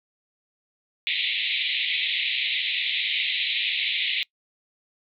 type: band-pass noise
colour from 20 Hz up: white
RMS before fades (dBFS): -26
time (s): 1.07-4.23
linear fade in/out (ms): 0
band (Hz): 2000 to 3900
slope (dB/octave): 96
effects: noise-tail reverb RT60 0.1 s tail -24 dB re dry